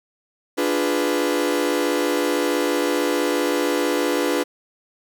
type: chord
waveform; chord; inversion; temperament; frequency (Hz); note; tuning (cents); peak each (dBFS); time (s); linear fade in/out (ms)
40% pulse; D diminished seventh; none; equal; 293.7 / 349.2 / 415.3 / 493.9; D4 / F4 / Ab4 / Cb5; 0 / 0 / 0 / 0; -23 / -24 / -26 / -23; 0.57-4.44; 20
effects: none